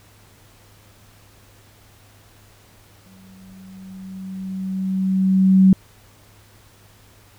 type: tone with exponential growth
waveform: sine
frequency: 189.6 Hz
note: F#3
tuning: 43 cents sharp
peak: -7 dBFS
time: 3.06-5.73 s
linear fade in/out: 2 ms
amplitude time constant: 580 ms
effects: added 102 Hz sine -52 dBFS peak until 7.38 s + pink hiss -52 dBFS RMS until 7.38 s